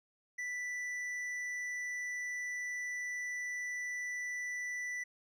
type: tone with hard clipping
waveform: sine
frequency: 1975.5 Hz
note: B6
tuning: in tune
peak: -38 dBFS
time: 0.38-5.04 s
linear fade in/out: 10 ms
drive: 6 dB
effects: none